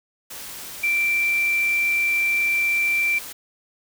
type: tone in noise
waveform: sine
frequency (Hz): 2349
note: D7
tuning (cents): 0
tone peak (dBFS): -18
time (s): 0.83-3.19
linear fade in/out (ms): 10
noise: white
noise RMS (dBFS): -36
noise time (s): 0.3-3.33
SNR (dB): +15
effects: none